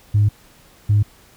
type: tone bursts at uneven times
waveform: sine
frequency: 103.83 Hz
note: G#2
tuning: in tune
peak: -10 dBFS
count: 2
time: 0.14-0.29 / 0.89-1.03 s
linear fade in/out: 10 ms
effects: tanh soft clip ceiling -8 dBFS + pink hiss -50 dBFS RMS until 1.36 s